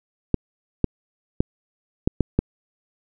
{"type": "clicks", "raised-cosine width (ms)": 3, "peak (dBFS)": -4, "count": 6, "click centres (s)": [0.343, 0.843, 1.405, 2.075, 2.207, 2.39], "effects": []}